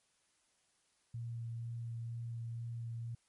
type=tone with vibrato; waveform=sine; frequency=116.54 Hz; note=A#2; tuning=in tune; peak=-39 dBFS; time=1.14-3.15 s; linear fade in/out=5 ms; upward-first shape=sine; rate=2.1 Hz; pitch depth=11 cents each way; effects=white hiss -75 dBFS RMS until 3.28 s + MP3 48 kbps